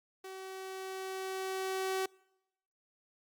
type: tone with level ramp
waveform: sawtooth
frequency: 380 Hz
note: F#4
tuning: 46 cents sharp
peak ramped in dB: -40 to -27 dBFS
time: 0.24-2.06 s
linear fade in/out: 5 ms
effects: noise-tail reverb RT60 0.9 s tail -26 dB re dry + Opus 48 kbps